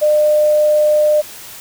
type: tone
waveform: sine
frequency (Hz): 603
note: D5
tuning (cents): +46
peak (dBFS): -9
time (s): 0.01-1.22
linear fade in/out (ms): 20
effects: white hiss -34 dBFS RMS until 1.6 s